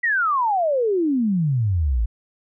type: exponential sweep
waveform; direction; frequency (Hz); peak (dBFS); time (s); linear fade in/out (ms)
sine; down; 1975.5 to 51.91; -17; 0.03-2.06; 10
effects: none